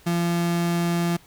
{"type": "tone", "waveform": "35% pulse", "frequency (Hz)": 171.3, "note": "F3", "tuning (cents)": -33, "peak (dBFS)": -19, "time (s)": [0.06, 1.17], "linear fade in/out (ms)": 10, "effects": ["pink hiss -53 dBFS RMS until 1.26 s"]}